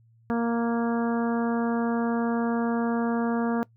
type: harmonic tone with a mistuned harmonic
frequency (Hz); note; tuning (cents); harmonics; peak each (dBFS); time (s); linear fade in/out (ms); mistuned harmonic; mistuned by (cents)
233.1; A#3; 0; 1 / 2 / 3 / 4 / 5 / 6 / 7; -24 / -30 / -34 / -36 / -38 / -40 / -41; 0.3-3.63; 0; 7; +16
effects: noise-tail reverb RT60 0.1 s tail -21 dB re dry + added 114 Hz sine -56 dBFS peak until 3.76 s